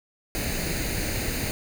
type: noise with comb filter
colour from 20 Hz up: pink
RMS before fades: -28 dBFS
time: 0.35-1.51 s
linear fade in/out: 0 ms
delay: 0.45 ms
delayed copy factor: +0.65
effects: none